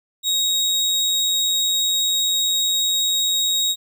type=tone; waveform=30% pulse; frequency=3779 Hz; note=A#7; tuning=23 cents sharp; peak=-15 dBFS; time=0.23-3.76 s; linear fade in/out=50 ms; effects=none